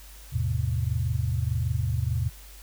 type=tone cluster; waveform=sine; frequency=80.9 / 106 / 127.6 Hz; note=E2 / G#2 / C3; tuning=-32 / +36 / -43 cents; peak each=-28 dBFS; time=0.32-2.3 s; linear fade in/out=20 ms; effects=added 50 Hz sine -45 dBFS peak until 2.62 s + white hiss -50 dBFS RMS until 2.62 s